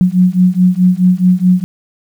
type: beating tone pair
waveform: sine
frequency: 179.8 / 184.5 Hz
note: F#3 / F#3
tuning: -49 / -5 cents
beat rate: 4.7 Hz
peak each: -10 dBFS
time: 0.01-1.64 s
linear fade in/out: 0 ms
effects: 7-bit